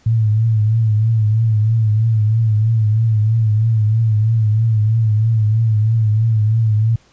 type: tone with vibrato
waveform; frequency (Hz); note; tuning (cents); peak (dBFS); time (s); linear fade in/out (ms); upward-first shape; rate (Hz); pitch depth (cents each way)
sine; 110; A2; 0; -11; 0.06-6.96; 5; triangle; 3.1; 78
effects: pink hiss -53 dBFS RMS until 7.12 s + resampled to 16000 Hz